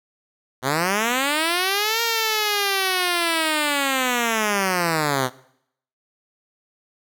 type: linear two-way sweep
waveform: 5% pulse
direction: up then down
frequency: 123.47 to 466.2 to 123.47 Hz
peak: -8 dBFS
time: 0.62-5.3 s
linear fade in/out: 50 ms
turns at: 2.02 s
effects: noise-tail reverb RT60 0.7 s tail -20 dB re dry